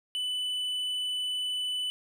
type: tone with tanh clipping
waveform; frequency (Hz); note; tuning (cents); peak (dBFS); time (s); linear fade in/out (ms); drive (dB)
triangle; 2991; F#7; +18; -30; 0.15-1.9; 0; 9
effects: none